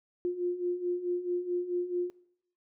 sine beating tone pair, 351.5 / 356.1 Hz, F4 / F4, +11 / +34 cents, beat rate 4.6 Hz, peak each -35 / -30 dBFS, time 0.25-2.1 s, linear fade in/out 0 ms, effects noise-tail reverb RT60 0.7 s tail -20 dB re dry

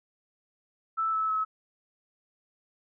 sine tone with pitch steps, 1318.5 / 1304.1 / 1289.9 Hz, E6 / E6 / E6, 0 / -19 / -38 cents, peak -25 dBFS, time 0.97-1.45 s, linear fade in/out 20 ms, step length 160 ms, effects none

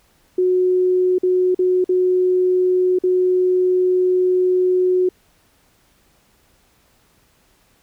sine tone with dropouts, 366.1 Hz, F#4, 18 cents flat, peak -13 dBFS, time 0.38-5.09 s, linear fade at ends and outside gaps 5 ms, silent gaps 1.184-1.232 / 1.547-1.59 / 1.843-1.891 / 2.988-3.036 s, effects pink hiss -58 dBFS RMS until 7.82 s

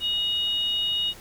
sine tone pair together, 2896 / 3726 Hz, F#7 / A#7, -38 / -2 cents, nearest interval major third, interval 436 cents, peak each -24 / -28 dBFS, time 0-1.14 s, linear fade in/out 50 ms, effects pink hiss -46 dBFS RMS until 1.2 s

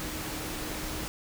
sine tone in noise, 310 Hz, D#4, 6 cents flat, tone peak -42 dBFS, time 0-1.08 s, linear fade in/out 0 ms, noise pink, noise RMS -36 dBFS, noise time 0-1.08 s, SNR -9 dB, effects none

